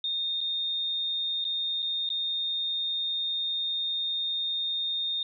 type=tone with dropouts; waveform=sine; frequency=3665 Hz; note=A#7; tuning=30 cents flat; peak=-27 dBFS; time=0.04-5.23 s; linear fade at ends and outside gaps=2 ms; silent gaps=0.407-0.412 / 1.443-1.45 / 1.822-1.826 / 2.091-2.101 s; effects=none